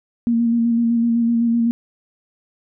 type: tone with vibrato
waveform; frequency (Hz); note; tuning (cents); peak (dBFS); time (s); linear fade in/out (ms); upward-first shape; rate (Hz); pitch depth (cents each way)
sine; 233.1; A#3; 0; -14; 0.27-1.71; 0; square; 7.9; 19
effects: none